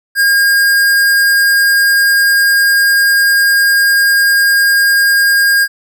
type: tone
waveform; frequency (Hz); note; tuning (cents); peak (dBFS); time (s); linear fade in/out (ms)
square; 1619; G#6; -45; -8; 0.15-5.68; 50
effects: none